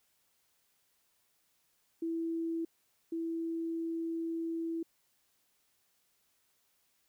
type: tone pair in turn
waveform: sine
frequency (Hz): 330 / 330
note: E4 / E4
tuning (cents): +2 / +2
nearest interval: unison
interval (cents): 0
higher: neither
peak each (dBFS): -32 / -33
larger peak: first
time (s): 2.02-2.65 / 3.12-4.83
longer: second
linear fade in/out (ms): 5
effects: white hiss -74 dBFS RMS until 7.08 s